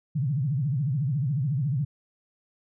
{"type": "tone with vibrato", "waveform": "sine", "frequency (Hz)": 138.59, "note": "C#3", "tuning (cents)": 0, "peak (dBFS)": -23, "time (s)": [0.15, 1.85], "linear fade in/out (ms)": 10, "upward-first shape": "triangle", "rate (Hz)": 14, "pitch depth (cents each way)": 290, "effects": []}